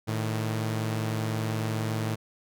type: tone pair together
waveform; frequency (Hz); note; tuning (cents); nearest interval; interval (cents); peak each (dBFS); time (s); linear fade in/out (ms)
sawtooth; 110.12 / 155.56; A2 / D#3; +2 / 0; tritone; 598; -24 / -31; 0.07-2.16; 20
effects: none